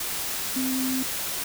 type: tone in noise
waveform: sine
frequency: 260 Hz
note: C4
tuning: 11 cents flat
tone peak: -25 dBFS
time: 0.56-1.03 s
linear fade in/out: 5 ms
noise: white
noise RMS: -30 dBFS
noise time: 0-1.44 s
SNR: +2 dB
effects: none